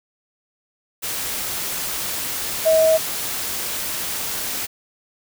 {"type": "tone in noise", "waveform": "sine", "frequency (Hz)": 640, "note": "D#5", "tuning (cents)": 49, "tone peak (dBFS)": -12, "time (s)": [2.65, 2.98], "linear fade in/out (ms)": 20, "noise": "white", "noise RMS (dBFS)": -26, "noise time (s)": [1.02, 4.67], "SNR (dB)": 11, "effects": []}